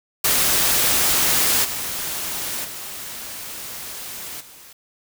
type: noise with level steps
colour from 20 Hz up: white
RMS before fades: -18 / -27 / -33 / -44 dBFS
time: 0.24-4.73 s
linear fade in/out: 5 ms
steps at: 1.64 / 2.64 / 4.4 s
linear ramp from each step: 10 ms
effects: none